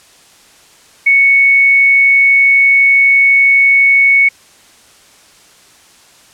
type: tone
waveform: sine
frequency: 2217 Hz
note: C#7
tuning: in tune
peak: -5 dBFS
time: 1.06-4.29 s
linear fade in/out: 10 ms
effects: white hiss -44 dBFS RMS until 6.33 s + low-pass 9000 Hz 12 dB/octave